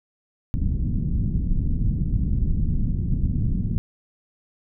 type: low-pass noise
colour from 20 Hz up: pink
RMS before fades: -22 dBFS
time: 0.54-3.78 s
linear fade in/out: 0 ms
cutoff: 210 Hz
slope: 24 dB/octave
effects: none